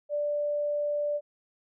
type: tone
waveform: sine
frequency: 587.3 Hz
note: D5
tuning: in tune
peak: -26 dBFS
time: 0.09-1.21 s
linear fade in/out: 50 ms
effects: none